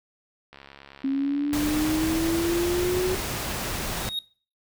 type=click train; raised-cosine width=0.3 ms; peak=-28 dBFS; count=96; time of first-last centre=0.53-1.897 s; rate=69.5 Hz
type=linear sweep; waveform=sine; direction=up; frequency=268.6 to 372.2 Hz; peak=-22 dBFS; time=1.04-3.15 s; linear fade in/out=5 ms
type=noise; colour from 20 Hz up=pink; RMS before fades=-30 dBFS; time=1.53-4.09 s; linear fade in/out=0 ms
type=tone with exponential growth; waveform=triangle; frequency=3752 Hz; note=A#7; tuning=11 cents sharp; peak=-22 dBFS; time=3.84-4.19 s; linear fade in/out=2 ms; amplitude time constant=74 ms
effects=noise-tail reverb RT60 0.4 s tail -20 dB re dry